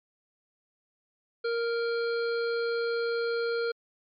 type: harmonic tone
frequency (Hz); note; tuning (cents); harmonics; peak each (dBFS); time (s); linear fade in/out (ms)
466.2; A#4; 0; 1 / 3 / 5 / 7 / 9 / 10; -27 / -34 / -46 / -49 / -41 / -52; 1.44-3.72; 10
effects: MP3 64 kbps